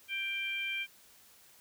harmonic tone, 788 Hz, G5, 9 cents sharp, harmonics 2 / 3 / 4, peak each -44 / -34 / -40 dBFS, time 0.08-0.87 s, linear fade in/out 50 ms, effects white hiss -60 dBFS RMS until 1.6 s

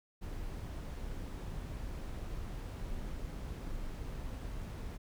brown noise, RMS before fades -41 dBFS, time 0.21-4.98 s, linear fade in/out 20 ms, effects none

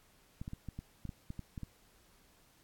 clicks, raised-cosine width 5 ms, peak -29 dBFS, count 11, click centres 0.415 / 0.479 / 0.534 / 0.687 / 0.79 / 1.053 / 1.092 / 1.304 / 1.393 / 1.578 / 1.633 s, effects pink hiss -66 dBFS RMS until 2.63 s + AAC 64 kbps

